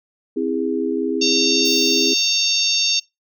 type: chord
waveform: sine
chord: C augmented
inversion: none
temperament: just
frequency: 261.6 / 327 / 408.8 Hz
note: C4 / E4 / G#4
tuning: 0 / -14 / -27 cents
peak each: -23 dBFS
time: 0.36-2.14 s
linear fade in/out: 10 ms
type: harmonic tone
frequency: 913 Hz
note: A#5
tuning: 36 cents flat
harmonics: 3 / 4 / 5 / 6 / 7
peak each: -23 / -22 / -21 / -23 / -23 dBFS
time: 1.21-3 s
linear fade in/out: 10 ms
type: noise with exponential decay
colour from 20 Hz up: violet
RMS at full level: -32 dBFS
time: 1.65-3.03 s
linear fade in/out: 2 ms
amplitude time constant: 300 ms
effects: noise-tail reverb RT60 0.2 s tail -23 dB re dry